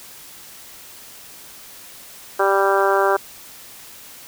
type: harmonic tone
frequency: 196 Hz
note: G3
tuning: in tune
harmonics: 2 / 3 / 4 / 5 / 6 / 7 / 8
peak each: -19 / -21 / -22 / -23 / -24 / -24 / -25 dBFS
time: 2.39-3.17 s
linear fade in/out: 10 ms
effects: white hiss -41 dBFS RMS until 4.27 s